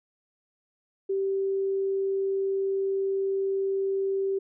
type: tone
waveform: sine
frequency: 389.1 Hz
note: G4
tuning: 13 cents flat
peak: -24 dBFS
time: 1.09-4.39 s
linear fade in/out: 10 ms
effects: none